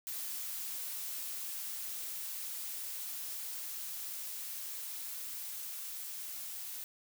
blue noise with level ramp, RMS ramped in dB -40 to -43 dBFS, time 0.07-6.84 s, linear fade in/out 0 ms, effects none

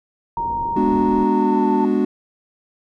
sine tone with pitch glide, 932.3 to 891.2 Hz, A#5 to A5, 0 to +22 cents, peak -20 dBFS, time 0.37-1.85 s, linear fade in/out 2 ms, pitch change -78 cents, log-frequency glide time 1.27-1.67 s
pink low-pass noise, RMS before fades -34 dBFS, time 0.37-1.24 s, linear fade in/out 2 ms, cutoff 550 Hz, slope 48 dB/octave
triangle chord, G# half-diminished seventh, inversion none, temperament equal, 207.7 / 246.9 / 293.7 / 370 Hz, G#3 / B3 / D4 / F#4, 0 / 0 / 0 / 0 cents, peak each -19 dBFS, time 0.76-2.05 s, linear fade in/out 5 ms
effects none

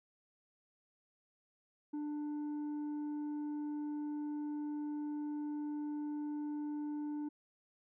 triangle tone with tanh clipping, 296.5 Hz, D4, 17 cents sharp, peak -38 dBFS, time 1.93-7.29 s, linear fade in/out 10 ms, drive 9 dB, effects none

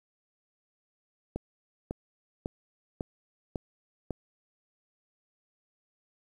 click train, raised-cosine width 2 ms, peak -19 dBFS, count 6, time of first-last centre 1.36-4.107 s, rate 1.82 Hz, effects 9-bit

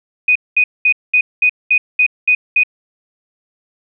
sine tone bursts, 2489 Hz, D#7, in tune, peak -8 dBFS, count 9, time 0.28-2.635 s, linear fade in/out 5 ms, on 75 ms, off 210 ms, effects none

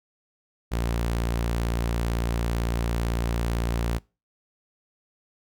sawtooth tone, 57.9 Hz, A#1, 11 cents flat, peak -20 dBFS, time 0.71-3.99 s, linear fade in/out 20 ms, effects noise-tail reverb RT60 0.3 s tail -24 dB re dry

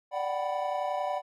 triangle chord, G major seventh, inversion second, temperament equal with one note detuned, 587.3 / 740 / 771 / 987.8 Hz, D5 / F#5 / G5 / B5, 0 / 0 / -29 / 0 cents, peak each -31 / -31 / -34 / -34 dBFS, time 0.11-1.22 s, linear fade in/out 50 ms, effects none

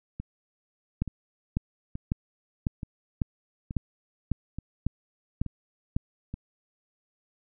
two click trains, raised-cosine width 5 ms, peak -22 / -13 dBFS, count 8 / 10, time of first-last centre 0.2-6.34 / 1.02-5.965 s, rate 1.14 / 1.82 Hz, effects none

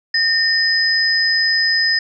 sine tone pair together, 1821 / 5039 Hz, A#6 / D#8, -41 / +21 cents, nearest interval octave + tritone, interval 1762 cents, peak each -16 dBFS, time 0.14-1.99 s, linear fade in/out 5 ms, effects none

